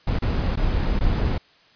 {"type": "noise with dropouts", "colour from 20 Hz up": "brown", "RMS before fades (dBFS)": -21, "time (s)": [0.07, 1.38], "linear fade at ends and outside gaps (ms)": 5, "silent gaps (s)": [[0.189, 0.221], [0.558, 0.572], [0.992, 1.008]], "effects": ["white hiss -55 dBFS RMS until 1.75 s", "resampled to 11025 Hz"]}